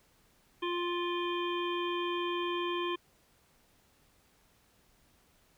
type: harmonic tone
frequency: 349.6 Hz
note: F4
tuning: 2 cents sharp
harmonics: 1 / 3 / 5 / 7 / 9 / 10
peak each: -33 / -36 / -45 / -43 / -41 / -52 dBFS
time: 0.62-2.96 s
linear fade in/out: 10 ms
effects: pink hiss -67 dBFS RMS until 5.57 s